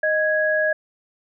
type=tone pair together; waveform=sine; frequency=620.9 / 1661 Hz; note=D#5 / G#6; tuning=-4 / 0 cents; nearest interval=octave + perfect fourth; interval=1704 cents; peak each=-20 dBFS; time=0.03-0.73 s; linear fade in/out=5 ms; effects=none